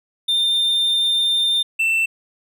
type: tone pair in turn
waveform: triangle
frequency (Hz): 3606 / 2675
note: A7 / E7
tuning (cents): +42 / +25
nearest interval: perfect fourth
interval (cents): 517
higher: first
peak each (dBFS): -14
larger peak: neither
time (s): 0.28-1.63 / 1.79-2.06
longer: first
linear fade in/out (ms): 10
effects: none